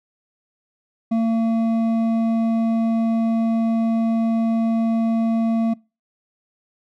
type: tone with hard clipping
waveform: sine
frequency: 226.8 Hz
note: A#3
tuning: 47 cents flat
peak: -18 dBFS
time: 1.11-5.74 s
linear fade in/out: 10 ms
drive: 7 dB
effects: noise-tail reverb RT60 0.3 s tail -25 dB re dry